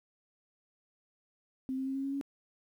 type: tone with pitch steps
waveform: sine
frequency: 261.6 / 264.8 / 268 / 271.3 / 274.6 / 278 Hz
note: C4 / C4 / C4 / C#4 / C#4 / C#4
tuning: 0 / +21 / +42 / -37 / -16 / +5 cents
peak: -32 dBFS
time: 1.69-2.212 s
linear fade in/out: 0 ms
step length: 87 ms
effects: 11-bit